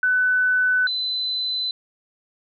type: tone pair in turn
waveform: sine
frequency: 1500 / 4024 Hz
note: F#6 / B7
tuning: +23 / +32 cents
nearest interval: octave + perfect fourth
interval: 1709 cents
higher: second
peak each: -16 / -22 dBFS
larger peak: first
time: 0.03-0.87 / 0.87-1.71 s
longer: neither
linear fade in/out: 2 ms
effects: none